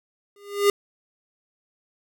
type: tone with exponential growth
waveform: square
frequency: 405.4 Hz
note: G#4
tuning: 42 cents flat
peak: -13 dBFS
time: 0.36-0.7 s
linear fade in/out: 2 ms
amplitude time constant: 72 ms
effects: none